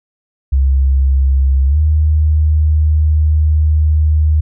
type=tone with pitch glide; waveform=sine; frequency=67.3 to 76.86 Hz; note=C2 to D#2; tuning=+49 to -21 cents; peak=-8 dBFS; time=0.52-4.41 s; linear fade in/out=10 ms; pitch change=+230 cents; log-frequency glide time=1.67-1.78 s; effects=none